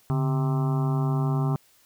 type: harmonic tone with a mistuned harmonic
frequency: 130.81 Hz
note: C3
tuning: in tune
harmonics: 1 / 2 / 3 / 5 / 6 / 7 / 8 / 9 / 10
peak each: -22 / -32 / -35 / -41 / -38 / -42 / -40 / -41 / -44 dBFS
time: 0.1-1.56 s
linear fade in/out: 0 ms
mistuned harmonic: 1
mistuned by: +150 cents
effects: white hiss -60 dBFS RMS until 1.85 s